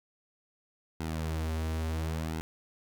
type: tone with flanger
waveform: sawtooth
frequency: 79.8 Hz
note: D#2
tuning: 44 cents sharp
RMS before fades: -33 dBFS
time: 1-2.41 s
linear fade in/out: 0 ms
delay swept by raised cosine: 1.7 to 7 ms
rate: 0.72 Hz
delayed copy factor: -0.6
effects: none